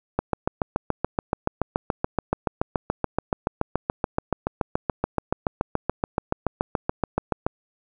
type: click train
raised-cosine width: 1 ms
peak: -7 dBFS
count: 52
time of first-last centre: 0.19-7.465 s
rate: 7.01 Hz
effects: none